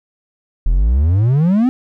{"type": "exponential sweep", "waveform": "triangle", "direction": "up", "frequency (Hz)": [37.57, 265.2], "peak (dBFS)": -8, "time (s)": [0.66, 1.69], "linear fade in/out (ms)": 0, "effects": []}